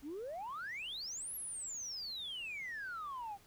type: exponential two-way sweep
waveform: sine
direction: up then down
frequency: 262.9 to 11570 to 772 Hz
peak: -39 dBFS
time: 0.02-3.38 s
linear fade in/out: 50 ms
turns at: 1.35 s
effects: tanh soft clip ceiling -38 dBFS + pink hiss -64 dBFS RMS until 3.46 s